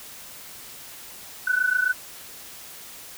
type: tone pair together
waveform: sine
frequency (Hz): 1480 / 1507.6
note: F#6 / F#6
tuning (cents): 0 / +32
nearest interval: unison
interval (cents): 32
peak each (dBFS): -23 / -22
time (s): 1.47-1.93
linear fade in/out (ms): 5
effects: white hiss -42 dBFS RMS until 3.17 s